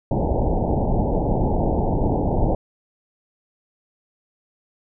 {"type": "low-pass noise", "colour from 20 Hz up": "pink", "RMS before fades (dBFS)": -20, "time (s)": [0.11, 2.55], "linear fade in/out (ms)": 2, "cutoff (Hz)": 890, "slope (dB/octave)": 96, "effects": []}